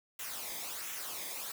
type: noise with flanger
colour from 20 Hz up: white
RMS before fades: -41 dBFS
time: 0.19-1.52 s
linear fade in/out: 5 ms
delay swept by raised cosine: 0.21 to 0.72 ms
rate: 1.4 Hz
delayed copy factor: -0.6
effects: none